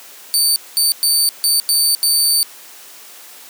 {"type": "tone bursts at uneven times", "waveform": "20% pulse", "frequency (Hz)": 4575, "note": "D8", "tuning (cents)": -46, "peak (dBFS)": -6, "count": 6, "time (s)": [[0.34, 0.56], [0.77, 0.92], [1.03, 1.29], [1.44, 1.6], [1.69, 1.95], [2.03, 2.43]], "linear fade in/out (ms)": 0, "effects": ["white hiss -39 dBFS RMS until 3.49 s", "high-pass 300 Hz 12 dB/octave"]}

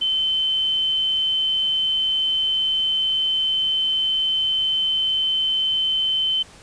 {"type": "tone", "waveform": "sine", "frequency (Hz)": 3071, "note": "G7", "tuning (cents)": -36, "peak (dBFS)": -18, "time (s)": [0.01, 6.43], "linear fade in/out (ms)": 10, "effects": ["pink hiss -46 dBFS RMS until 6.62 s", "resampled to 22050 Hz"]}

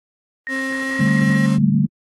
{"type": "tone with pitch glide", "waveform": "sine", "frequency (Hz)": [1864.7, 1891.8], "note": ["A#6", "A#6"], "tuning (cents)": [0, 25], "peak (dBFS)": -23, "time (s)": [0.47, 1.46], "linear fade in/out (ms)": 0, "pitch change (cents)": 25, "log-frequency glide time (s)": [0.66, 1.01]}
{"type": "tone", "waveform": "35% pulse", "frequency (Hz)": 265.8, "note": "C4", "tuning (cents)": 27, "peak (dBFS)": -22, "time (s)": [0.48, 1.59], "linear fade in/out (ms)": 50}
{"type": "chord", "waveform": "sine", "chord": "D suspended fourth", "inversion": "none", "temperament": "just", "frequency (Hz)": [146.83, 195.78, 220.2], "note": ["D3", "G3", "A3"], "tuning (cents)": [0, -2, 2], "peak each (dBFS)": -18, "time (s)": [0.99, 1.86], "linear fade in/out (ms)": 10}
{"effects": ["AAC 32 kbps"]}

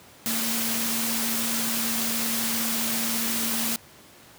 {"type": "tone in noise", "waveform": "sine", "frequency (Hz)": 228.7, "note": "A#3", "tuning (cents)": -33, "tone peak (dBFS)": -31, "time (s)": [0.26, 3.76], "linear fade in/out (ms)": 0, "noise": "white", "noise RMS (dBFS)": -27, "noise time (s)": [0.26, 3.76], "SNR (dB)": -7, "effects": ["pink hiss -50 dBFS RMS until 4.38 s", "high-pass 100 Hz 12 dB/octave"]}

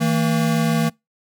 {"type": "tone pair together", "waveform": "square", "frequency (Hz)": [161.29, 228.1], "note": ["E3", "A#3"], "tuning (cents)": [-37, -37], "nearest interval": "tritone", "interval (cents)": 600, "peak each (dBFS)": [-20, -20], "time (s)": [0, 0.9], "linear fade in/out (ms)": 20, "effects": ["noise-tail reverb RT60 0.2 s tail -25 dB re dry"]}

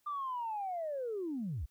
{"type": "linear sweep", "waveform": "sine", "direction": "down", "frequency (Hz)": [1200, 50.4], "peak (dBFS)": -34, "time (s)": [0.06, 1.66], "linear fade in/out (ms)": 10, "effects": ["tanh soft clip ceiling -30 dBFS", "white hiss -75 dBFS RMS until 1.7 s"]}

